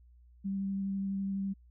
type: tone with vibrato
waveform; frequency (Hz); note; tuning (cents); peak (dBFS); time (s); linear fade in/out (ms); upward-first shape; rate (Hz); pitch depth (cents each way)
sine; 195.5; G3; -4; -31; 0.44-1.54; 20; square; 12; 8
effects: added 60 Hz sine -56 dBFS peak until 1.7 s